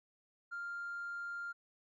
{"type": "tone with hard clipping", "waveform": "sine", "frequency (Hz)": 1396.9, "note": "F6", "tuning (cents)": 0, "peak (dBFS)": -40, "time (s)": [0.51, 1.53], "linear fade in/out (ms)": 20, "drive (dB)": 1, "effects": ["resampled to 16000 Hz"]}